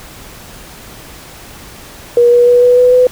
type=tone with pitch steps; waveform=sine; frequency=478.9 / 483.3 / 487.8 / 492.4 / 496.9 / 501.5 Hz; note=A#4 / B4 / B4 / B4 / B4 / B4; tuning=+47 / -38 / -21 / -5 / +11 / +26 cents; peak=-4 dBFS; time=2.17-3.07 s; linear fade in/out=2 ms; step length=150 ms; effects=pink hiss -34 dBFS RMS until 3.11 s